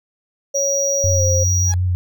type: tone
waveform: triangle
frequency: 5760 Hz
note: F#8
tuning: 47 cents flat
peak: -17 dBFS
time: 0.54-1.73 s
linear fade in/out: 20 ms
type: tone with pitch glide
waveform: sine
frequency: 554.4 to 526 Hz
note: C#5 to C5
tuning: 0 to +9 cents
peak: -19 dBFS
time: 0.54-1.44 s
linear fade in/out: 10 ms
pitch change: -91 cents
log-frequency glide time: 1.15-1.22 s
type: tone with vibrato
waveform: sine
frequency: 90.4 Hz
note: F#2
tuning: 40 cents flat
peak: -15 dBFS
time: 1.04-1.95 s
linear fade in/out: 0 ms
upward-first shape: sine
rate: 5.3 Hz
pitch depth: 22 cents each way
type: tone with exponential growth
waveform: 30% pulse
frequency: 833 Hz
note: G#5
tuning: 5 cents sharp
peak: -23 dBFS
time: 1.62-1.74 s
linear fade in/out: 0 ms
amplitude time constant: 25 ms
effects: none